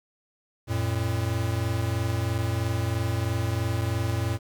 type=tone pair together; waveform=square; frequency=90.45 / 113.5 Hz; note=F#2 / A#2; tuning=-39 / -46 cents; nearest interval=major third; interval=393 cents; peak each=-29 / -27 dBFS; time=0.67-4.39 s; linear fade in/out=50 ms; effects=9-bit